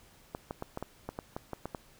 clicks, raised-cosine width 1 ms, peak -22 dBFS, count 11, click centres 0.349 / 0.509 / 0.624 / 0.774 / 0.826 / 1.09 / 1.189 / 1.365 / 1.533 / 1.656 / 1.748 s, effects pink hiss -60 dBFS RMS until 1.99 s

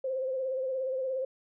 sine tone with vibrato, 523 Hz, C5, 1 cent flat, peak -29 dBFS, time 0.04-1.25 s, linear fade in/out 5 ms, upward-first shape sine, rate 17 Hz, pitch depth 44 cents each way, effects none

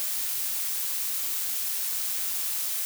blue noise with amplitude modulation, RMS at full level -28 dBFS, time 0-2.85 s, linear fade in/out 0 ms, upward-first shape sine, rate 186 Hz, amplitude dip 30%, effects none

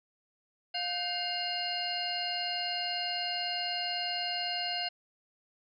harmonic tone with a mistuned harmonic, 706 Hz, F5, 19 cents sharp, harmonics 1 / 2 / 3 / 4 / 6 / 7, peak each -37 / -43 / -43 / -36 / -36 / -41 dBFS, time 0.74-4.89 s, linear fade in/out 10 ms, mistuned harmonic 2, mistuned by +150 cents, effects none

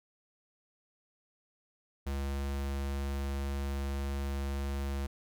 square tone, 69.3 Hz, C#2, in tune, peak -33 dBFS, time 2.06-5.07 s, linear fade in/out 10 ms, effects none

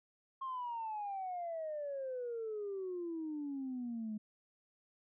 sine exponential sweep, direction down, 1078 to 210 Hz, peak -37 dBFS, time 0.41-4.18 s, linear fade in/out 10 ms, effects tanh soft clip ceiling -34 dBFS

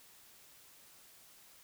silence, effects white hiss -60 dBFS RMS until 1.63 s

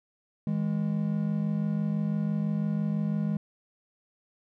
triangle tone pair together, 160 / 206 Hz, D#3 / G#3, +49 / -14 cents, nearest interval major third, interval 437 cents, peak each -27 / -26 dBFS, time 0.47-3.37 s, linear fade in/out 2 ms, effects none

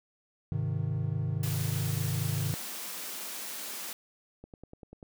triangle chord, Ab major, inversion none, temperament equal with one note detuned, 102.63 / 130.81 / 155.56 Hz, Ab2 / C3 / Eb3, -20 / 0 / 0 cents, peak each -31 dBFS, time 0.52-2.54 s, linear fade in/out 0 ms
white high-pass noise, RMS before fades -39 dBFS, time 1.43-3.93 s, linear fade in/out 2 ms, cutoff 170 Hz, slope 96 dB/octave
click train, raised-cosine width 2 ms, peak -33 dBFS, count 7, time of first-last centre 4.44-5.028 s, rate 10.2 Hz
effects none

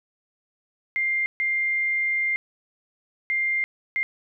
sine tone bursts at uneven times, 2100 Hz, C7, 6 cents sharp, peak -21 dBFS, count 4, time 0.96-1.26 / 1.4-2.36 / 3.3-3.64 / 3.96-4.03 s, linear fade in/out 0 ms, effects none

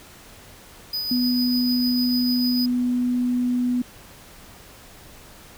square tone with tremolo, 4976 Hz, D#8, 1 cent flat, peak -24 dBFS, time 0.93-2.66 s, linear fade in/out 5 ms, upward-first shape sine, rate 6.7 Hz, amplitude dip 30%
sine tone, 246.9 Hz, B3, in tune, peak -19 dBFS, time 1.11-3.82 s, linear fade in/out 5 ms
effects pink hiss -46 dBFS RMS until 5.57 s

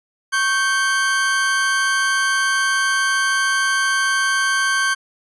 40% pulse tone pair together, 1104 / 1556.7 Hz, C#6 / G6, -7 / -13 cents, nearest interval tritone, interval 594 cents, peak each -22 / -16 dBFS, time 0.32-4.95 s, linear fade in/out 20 ms, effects resampled to 24000 Hz

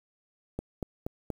click train, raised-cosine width 2 ms, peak -19 dBFS, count 4, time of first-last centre 0.59-1.303 s, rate 4.21 Hz, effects 8-bit

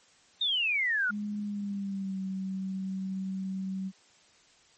sine exponential sweep, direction down, 3729 to 1396.9 Hz, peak -25 dBFS, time 0.41-1.11 s, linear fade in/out 5 ms
sine tone with pitch glide, 207.7 to 190.46 Hz, G#3 to G3, 0 to -50 cents, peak -31 dBFS, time 1.09-3.92 s, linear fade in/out 50 ms, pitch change -150 cents, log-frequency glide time 1.4-2.19 s
effects white hiss -61 dBFS RMS until 4.77 s + MP3 32 kbps

